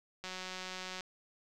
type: click train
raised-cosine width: 0.2 ms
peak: -25 dBFS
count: 143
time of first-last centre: 0.24-1.008 s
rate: 185 Hz
effects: none